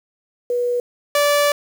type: tone pair in turn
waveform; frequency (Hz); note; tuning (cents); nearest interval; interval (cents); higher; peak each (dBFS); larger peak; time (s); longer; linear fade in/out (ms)
sine / sawtooth; 487 / 580.5; B4 / D5; -24 / -20; minor third; 304; second; -17 / -10; second; 0.5-0.8 / 1.15-1.52; second; 2
effects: 7-bit